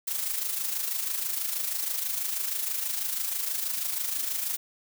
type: noise with amplitude modulation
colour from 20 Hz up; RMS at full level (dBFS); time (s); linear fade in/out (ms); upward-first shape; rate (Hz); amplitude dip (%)
blue; -28; 0.07-4.57; 10; sine; 26.2; 55
effects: none